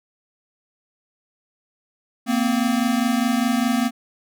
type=tone pair together; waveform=square; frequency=231.5 / 256.4 Hz; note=A#3 / C4; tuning=-12 / -35 cents; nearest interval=major second; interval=177 cents; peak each=-21 / -22 dBFS; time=2.26-3.91 s; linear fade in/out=50 ms; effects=none